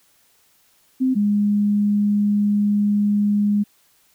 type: tone pair in turn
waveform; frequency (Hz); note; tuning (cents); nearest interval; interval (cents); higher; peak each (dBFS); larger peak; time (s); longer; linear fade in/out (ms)
sine; 259.4 / 205.9; C4 / G#3; -15 / -15; major third; 400; first; -15; neither; 1-1.15 / 1.15-3.64; second; 20
effects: white hiss -59 dBFS RMS until 4.14 s